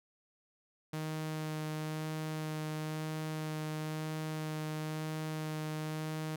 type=tone with vibrato; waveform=sawtooth; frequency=155.56 Hz; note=D#3; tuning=in tune; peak=-32 dBFS; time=0.93-6.36 s; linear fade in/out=5 ms; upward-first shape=sine; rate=1 Hz; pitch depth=10 cents each way; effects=none